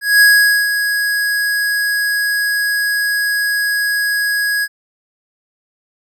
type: tone with ADSR envelope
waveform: square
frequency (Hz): 1661.2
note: G#6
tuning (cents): 0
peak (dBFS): -6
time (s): 0.01-4.68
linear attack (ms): 200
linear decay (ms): 460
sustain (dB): -9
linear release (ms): 48
effects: none